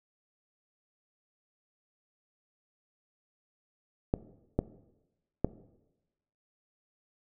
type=clicks; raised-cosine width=2 ms; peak=-12 dBFS; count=3; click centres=4.139 / 4.59 / 5.446 s; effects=noise-tail reverb RT60 1.0 s tail -17 dB re dry